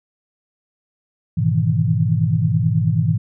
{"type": "chord", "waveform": "sine", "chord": "E major seventh", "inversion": "first", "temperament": "equal with one note detuned", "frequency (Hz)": [103.83, 122.33, 155.56, 164.81], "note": ["G#2", "B2", "D#3", "E3"], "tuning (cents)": [0, -16, 0, 0], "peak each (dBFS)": -20, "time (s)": [1.37, 3.18], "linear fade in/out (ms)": 10, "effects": []}